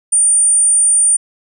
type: tone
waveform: sine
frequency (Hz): 9050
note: C#9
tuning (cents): +35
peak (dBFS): -8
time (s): 0.12-1.17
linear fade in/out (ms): 10
effects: none